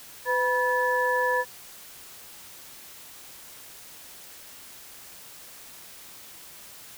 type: tone cluster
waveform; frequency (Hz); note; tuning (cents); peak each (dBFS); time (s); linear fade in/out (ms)
sine; 504 / 975 / 1733; B4 / B5 / A6; +35 / -23 / -27; -26; 0.25-1.45; 50
effects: white hiss -46 dBFS RMS until 6.97 s